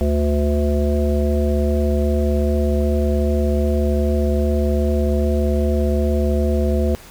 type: harmonic tone with a mistuned harmonic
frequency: 72.8 Hz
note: D2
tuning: 15 cents flat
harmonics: 1 / 3 / 5 / 7 / 9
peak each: -17 / -22 / -24 / -25 / -27 dBFS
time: 0.01-6.95 s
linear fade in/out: 0 ms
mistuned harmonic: 3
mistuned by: +20 cents
effects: pink hiss -42 dBFS RMS until 7.1 s